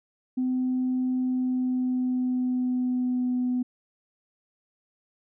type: tone with pitch glide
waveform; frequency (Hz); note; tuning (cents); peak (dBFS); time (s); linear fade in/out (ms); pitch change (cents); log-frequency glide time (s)
sine; 255.1 to 249.6; C4 to B3; -44 to +19; -22; 0.37-3.63; 10; -37; 1.17-3.44
effects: tanh soft clip ceiling -19 dBFS